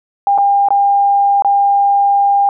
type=tone with dropouts; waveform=sine; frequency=802 Hz; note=G5; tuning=39 cents sharp; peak=-8 dBFS; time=0.27-2.49 s; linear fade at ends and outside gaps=1 ms; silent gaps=0.378-0.384 / 0.686-0.705 / 1.422-1.447 s; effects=none